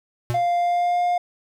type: tone with exponential decay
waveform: square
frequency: 120 Hz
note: B2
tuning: 49 cents flat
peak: -19 dBFS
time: 0.3-0.48 s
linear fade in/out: 0 ms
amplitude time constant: 37 ms
type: tone with pitch glide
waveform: triangle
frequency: 698.5 to 708.3 Hz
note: F5 to F5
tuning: 0 to +24 cents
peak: -16 dBFS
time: 0.34-1.18 s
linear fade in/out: 5 ms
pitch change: +24 cents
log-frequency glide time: 0.56-1.03 s
effects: none